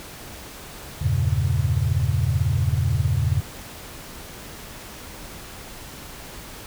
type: chord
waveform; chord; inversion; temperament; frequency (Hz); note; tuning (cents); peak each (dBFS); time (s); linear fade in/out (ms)
sine; E diminished seventh; none; equal; 82.41 / 98 / 116.54 / 138.59; E2 / G2 / Bb2 / Db3; 0 / 0 / 0 / 0; -24; 1.01-3.41; 10
effects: pink hiss -39 dBFS RMS until 6.66 s